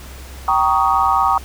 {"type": "chord", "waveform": "sine", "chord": "Eb dominant seventh", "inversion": "first", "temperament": "just", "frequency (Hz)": [777.8, 933.4, 1120.1, 1244.5], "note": ["G5", "Bb5", "Db6", "Eb6"], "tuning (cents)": [-14, 2, 18, 0], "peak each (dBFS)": -18, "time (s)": [0.48, 1.38], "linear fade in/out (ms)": 2, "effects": ["added 66 Hz sine -33 dBFS peak until 1.44 s", "pink hiss -39 dBFS RMS until 1.44 s"]}